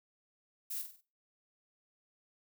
violet noise with echo, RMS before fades -39 dBFS, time 0.7-0.82 s, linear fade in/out 10 ms, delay 48 ms, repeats 4, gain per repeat -7 dB, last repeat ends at 1.012 s, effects noise-tail reverb RT60 0.3 s tail -17 dB re dry

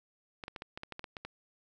clicks, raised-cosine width 0.3 ms, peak -25 dBFS, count 11, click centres 0.438 / 0.481 / 0.562 / 0.621 / 0.775 / 0.834 / 0.923 / 0.994 / 1.042 / 1.168 / 1.25 s, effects none

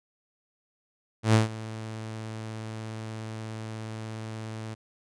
sawtooth tone with ADSR envelope, 110.4 Hz, A2, 6 cents sharp, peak -12 dBFS, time 1.23-4.75 s, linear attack 110 ms, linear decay 140 ms, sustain -19 dB, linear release 18 ms, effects resampled to 22050 Hz

